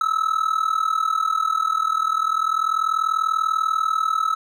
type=tone with amplitude modulation; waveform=triangle; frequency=1301 Hz; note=E6; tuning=23 cents flat; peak=-13 dBFS; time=0.01-4.35 s; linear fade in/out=2 ms; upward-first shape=sine; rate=40.3 Hz; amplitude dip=85%; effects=none